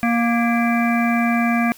harmonic tone with a mistuned harmonic, 234.8 Hz, A#3, 13 cents sharp, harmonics 1 / 3 / 5 / 7 / 9 / 10, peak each -17 / -23 / -27 / -27 / -31 / -26 dBFS, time 0.03-1.72 s, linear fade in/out 0 ms, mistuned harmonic 9, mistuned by -69 cents, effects white hiss -46 dBFS RMS until 1.77 s

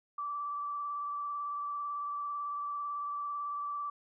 sine tone with vibrato, 1162 Hz, D6, 19 cents flat, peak -34 dBFS, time 0.18-3.9 s, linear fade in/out 5 ms, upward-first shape triangle, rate 18 Hz, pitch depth 21 cents each way, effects none

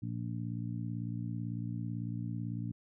harmonic tone, 58 Hz, A#1, 8 cents flat, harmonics 2 / 3 / 4 / 5, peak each -37 / -41 / -43 / -45 dBFS, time 0.02-2.72 s, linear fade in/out 10 ms, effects none

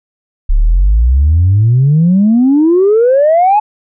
sine exponential sweep, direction up, 33.18 to 863 Hz, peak -4 dBFS, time 0.49-3.6 s, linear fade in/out 10 ms, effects tanh soft clip ceiling -2 dBFS

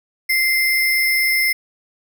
sine tone with sample-and-hold, 2088 Hz, C7, 4 cents flat, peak -14 dBFS, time 0.29-1.53 s, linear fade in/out 10 ms, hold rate 7350 Hz, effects none

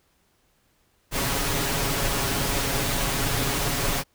pink noise with comb filter, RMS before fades -25 dBFS, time 1.11-4.04 s, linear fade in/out 50 ms, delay 7.2 ms, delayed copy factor +0.55, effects pink hiss -66 dBFS RMS until 4.14 s

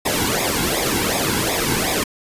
pink noise with flanger, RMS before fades -20 dBFS, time 0.05-2.04 s, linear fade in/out 10 ms, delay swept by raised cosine 0.67 to 1.67 ms, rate 2.7 Hz, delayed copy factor -0.8, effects resampled to 32000 Hz

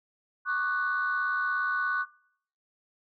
sine tone cluster, 1110 / 1187 / 1487 Hz, C#6 / D6 / F#6, +2 / +18 / +8 cents, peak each -31 / -34 / -26 dBFS, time 0.45-2.06 s, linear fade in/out 50 ms, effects noise-tail reverb RT60 0.6 s tail -21 dB re dry + tanh soft clip ceiling -19 dBFS

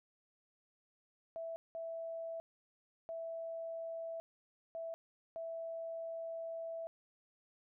sine tone bursts at uneven times, 659.3 Hz, E5, in tune, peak -40 dBFS, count 5, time 1.36-1.56 / 1.75-2.4 / 3.09-4.2 / 4.75-4.94 / 5.36-6.87 s, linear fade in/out 0 ms, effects none

